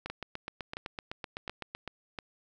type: two click trains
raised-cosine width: 0.3 ms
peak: -21 / -21 dBFS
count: 4 / 15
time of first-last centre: 0.06-2.188 / 0.1-1.877 s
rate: 1.41 / 7.88 Hz
effects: none